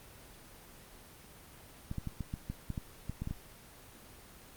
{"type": "clicks", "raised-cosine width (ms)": 5, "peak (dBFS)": -24, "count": 12, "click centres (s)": [1.914, 1.983, 2.073, 2.207, 2.339, 2.5, 2.703, 2.778, 3.096, 3.22, 3.274, 3.31], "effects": ["pink hiss -54 dBFS RMS until 4.56 s", "Opus 24 kbps"]}